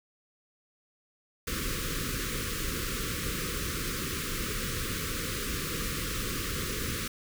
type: band-stop noise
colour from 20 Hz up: pink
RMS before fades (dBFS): -33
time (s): 1.47-7.08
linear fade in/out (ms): 5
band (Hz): 530 to 1100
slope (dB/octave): 96
effects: none